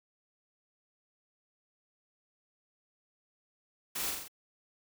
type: noise with echo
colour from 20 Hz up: white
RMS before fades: -36 dBFS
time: 3.95-4.11 s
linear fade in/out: 10 ms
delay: 43 ms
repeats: 4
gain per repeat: -3 dB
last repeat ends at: 4.282 s
effects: none